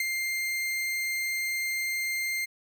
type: tone with ADSR envelope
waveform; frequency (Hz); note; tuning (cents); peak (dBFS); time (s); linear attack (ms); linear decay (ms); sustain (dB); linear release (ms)
40% pulse; 2103; C7; +8; -23; 0-2.46; 3; 18; -4; 19
effects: none